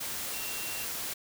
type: tone in noise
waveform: sine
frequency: 2740 Hz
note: F7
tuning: 34 cents flat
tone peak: -42 dBFS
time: 0.33-0.85 s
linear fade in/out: 10 ms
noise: white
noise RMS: -36 dBFS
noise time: 0-1.14 s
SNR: -9 dB
effects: none

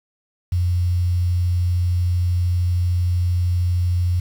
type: tone with quantisation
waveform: sine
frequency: 88.7 Hz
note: F2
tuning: 27 cents sharp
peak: -16 dBFS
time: 0.52-4.2 s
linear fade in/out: 5 ms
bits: 7
effects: none

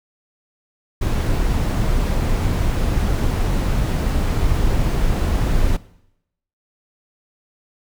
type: noise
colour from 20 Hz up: brown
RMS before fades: -18 dBFS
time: 1.01-5.77 s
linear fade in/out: 10 ms
effects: noise-tail reverb RT60 0.8 s tail -19 dB re dry

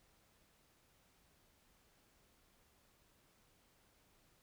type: silence
effects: pink hiss -72 dBFS RMS until 4.42 s

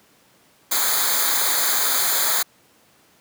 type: noise with comb filter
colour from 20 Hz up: white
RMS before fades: -20 dBFS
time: 0.71-2.43 s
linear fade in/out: 10 ms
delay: 0.36 ms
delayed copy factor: -0.9
effects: pink hiss -56 dBFS RMS until 3.2 s + high-pass 150 Hz 12 dB/octave

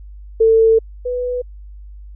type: tone pair in turn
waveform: sine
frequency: 447.9 / 494.9 Hz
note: A4 / B4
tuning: +31 / +4 cents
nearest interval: major second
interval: 173 cents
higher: second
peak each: -8 / -18 dBFS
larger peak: first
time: 0.4-0.79 / 1.05-1.42 s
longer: first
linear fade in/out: 10 ms
effects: added 50 Hz sine -33 dBFS peak until 2.15 s

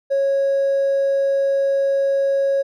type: tone with hard clipping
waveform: triangle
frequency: 550 Hz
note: C#5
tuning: 14 cents flat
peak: -15 dBFS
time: 0.1-2.63 s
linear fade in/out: 20 ms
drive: 2 dB
effects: none

